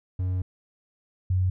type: tone pair in turn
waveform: triangle / sine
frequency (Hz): 92 / 92.38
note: F#2 / F#2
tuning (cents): -9 / -2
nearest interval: unison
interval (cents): 7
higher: second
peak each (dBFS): -22 / -20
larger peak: second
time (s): 0.19-0.42 / 1.3-1.5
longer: first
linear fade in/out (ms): 5
effects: none